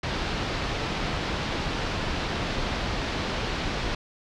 pink low-pass noise, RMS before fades -29 dBFS, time 0.03-3.95 s, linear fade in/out 5 ms, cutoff 4800 Hz, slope 24 dB/octave, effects none

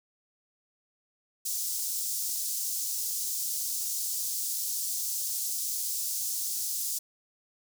pink high-pass noise, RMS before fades -32 dBFS, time 1.45-6.99 s, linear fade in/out 10 ms, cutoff 5600 Hz, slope 24 dB/octave, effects none

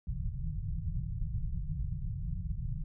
pink low-pass noise, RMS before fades -35 dBFS, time 0.07-2.84 s, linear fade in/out 5 ms, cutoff 170 Hz, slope 96 dB/octave, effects none

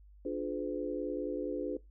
sine chord, D diminished seventh, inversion none, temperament just, 293.7 / 352.4 / 422.9 / 507.5 Hz, D4 / F4 / Ab4 / Cb5, 0 / +16 / +31 / +47 cents, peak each -37 / -39 / -39 / -39 dBFS, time 0.25-1.77 s, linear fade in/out 5 ms, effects noise-tail reverb RT60 0.2 s tail -20 dB re dry + added 50 Hz sine -54 dBFS peak until 1.9 s

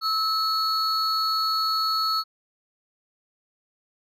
triangle tone pair together, 1300 / 4373 Hz, E6 / C#8, -24 / -24 cents, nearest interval octave + major sixth, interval 2100 cents, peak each -22 / -23 dBFS, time 0.01-2.24 s, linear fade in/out 50 ms, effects tanh soft clip ceiling -12 dBFS

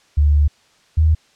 sine tone pair in turn, 73.42 / 78.84 Hz, D2 / D#2, 0 / +23 cents, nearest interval minor second, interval 123 cents, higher second, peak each -10 dBFS, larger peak neither, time 0.17-0.48 / 0.97-1.15 s, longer first, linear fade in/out 10 ms, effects white hiss -55 dBFS RMS until 1.35 s + low-pass 6000 Hz 12 dB/octave

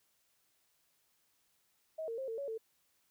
sine tone with pitch steps, 636 / 457.8 / 531 / 451.4 / 560 / 445.9 Hz, D#5 / A#4 / C5 / A4 / C#5 / A4, +38 / -31 / +25 / +44 / +18 / +23 cents, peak -37 dBFS, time 1.98-2.58 s, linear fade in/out 10 ms, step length 100 ms, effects white hiss -75 dBFS RMS until 3.1 s

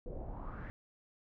brown noise with low-pass filter sweep, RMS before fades -43 dBFS, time 0.06-0.7 s, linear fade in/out 0 ms, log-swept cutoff 460 to 1900 Hz, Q 4, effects none

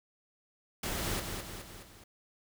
pink noise with echo, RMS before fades -35 dBFS, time 0.83-1.2 s, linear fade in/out 5 ms, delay 210 ms, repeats 4, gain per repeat -5 dB, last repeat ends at 2.04 s, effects none

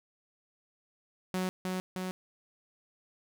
sawtooth tone with echo, 185 Hz, F#3, in tune, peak -26 dBFS, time 1.34-1.49 s, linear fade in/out 0 ms, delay 310 ms, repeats 2, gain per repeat -2 dB, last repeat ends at 2.11 s, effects none

